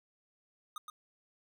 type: tone with echo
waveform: square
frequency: 1236 Hz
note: D#6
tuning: 12 cents flat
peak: -40 dBFS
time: 0.76-0.78 s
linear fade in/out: 2 ms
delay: 120 ms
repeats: 1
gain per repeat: -4 dB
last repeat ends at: 0.9 s
effects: none